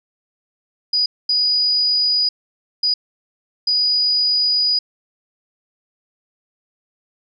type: tone bursts at uneven times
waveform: sine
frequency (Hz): 4926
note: D#8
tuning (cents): -18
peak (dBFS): -14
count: 4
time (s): 0.93-1.06 / 1.29-2.29 / 2.83-2.94 / 3.67-4.79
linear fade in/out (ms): 5
effects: none